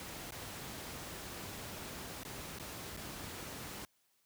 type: noise with dropouts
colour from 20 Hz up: pink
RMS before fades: -45 dBFS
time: 0-3.85 s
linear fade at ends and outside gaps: 1 ms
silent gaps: 0.308-0.321 / 2.234-2.25 / 2.587-2.597 / 2.966-2.972 s
effects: white hiss -75 dBFS RMS until 4.25 s + high-pass 60 Hz 12 dB/octave